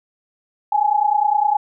sine tone pair together, 821 / 850.8 Hz, G#5 / G#5, -20 / +42 cents, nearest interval minor second, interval 62 cents, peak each -17 dBFS, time 0.72-1.57 s, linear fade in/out 5 ms, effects none

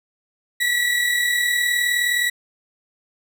35% pulse tone pair together, 1936 / 1975.5 Hz, B6 / B6, -35 / 0 cents, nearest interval unison, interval 35 cents, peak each -17 / -24 dBFS, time 0.6-2.3 s, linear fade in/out 10 ms, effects none

